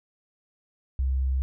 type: tone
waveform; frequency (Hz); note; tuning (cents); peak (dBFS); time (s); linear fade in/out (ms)
sine; 65.8; C2; +10; -22; 0.99-1.42; 0
effects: none